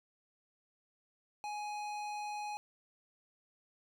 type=tone with hard clipping; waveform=sine; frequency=835 Hz; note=G#5; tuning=9 cents sharp; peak=-40 dBFS; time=1.44-2.57 s; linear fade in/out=0 ms; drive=15 dB; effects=none